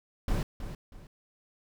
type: noise with echo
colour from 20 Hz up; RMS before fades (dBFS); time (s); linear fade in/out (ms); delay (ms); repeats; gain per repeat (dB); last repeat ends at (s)
brown; -28; 0.28-0.43; 2; 320; 2; -10; 1.07
effects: none

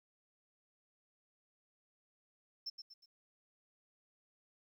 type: tone with echo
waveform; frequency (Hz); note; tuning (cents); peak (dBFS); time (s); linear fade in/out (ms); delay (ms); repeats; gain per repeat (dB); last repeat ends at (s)
sine; 5340; E8; +22; -37; 2.66-2.7; 10; 120; 3; -8; 3.06
effects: tanh soft clip ceiling -37 dBFS + 13-bit

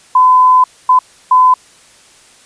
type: tone bursts at uneven times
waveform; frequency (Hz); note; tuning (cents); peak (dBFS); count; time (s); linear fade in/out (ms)
sine; 1013; B5; +44; -4; 3; 0.15-0.64 / 0.89-0.99 / 1.31-1.54; 5
effects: white hiss -44 dBFS RMS until 2.45 s + resampled to 22050 Hz

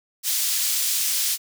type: high-pass noise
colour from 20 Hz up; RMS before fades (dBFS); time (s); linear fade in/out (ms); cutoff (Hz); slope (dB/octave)
pink; -23; 0.23-1.38; 50; 4600; 12
effects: none

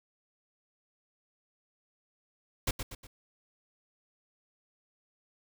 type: noise with echo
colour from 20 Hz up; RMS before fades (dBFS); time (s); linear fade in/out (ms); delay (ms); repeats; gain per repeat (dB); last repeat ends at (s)
pink; -29; 2.67-2.71; 5; 120; 3; -7; 3.07
effects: none

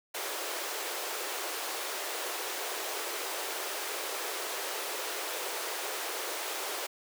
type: high-pass noise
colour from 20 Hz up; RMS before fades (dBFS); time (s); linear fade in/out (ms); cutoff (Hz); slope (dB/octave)
pink; -36; 0.14-6.87; 10; 360; 48
effects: none

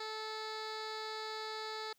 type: tone with low-pass filter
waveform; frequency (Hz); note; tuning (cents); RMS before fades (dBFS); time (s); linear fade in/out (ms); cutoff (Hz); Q
15% pulse; 435.9; A4; -16; -42; 0-1.93; 5; 4500; 2.8
effects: white hiss -73 dBFS RMS until 1.98 s

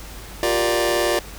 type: chord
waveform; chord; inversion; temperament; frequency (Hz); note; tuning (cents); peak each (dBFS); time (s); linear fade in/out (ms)
sawtooth; G minor seventh; third; just; 352.8 / 392 / 470.4 / 588; F4 / G4 / Bb4 / D5; +18 / 0 / +16 / +2; -18 / -23 / -21 / -18; 0.43-1.19; 0
effects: added 50 Hz sine -38 dBFS peak until 1.38 s + pink hiss -39 dBFS RMS until 1.38 s

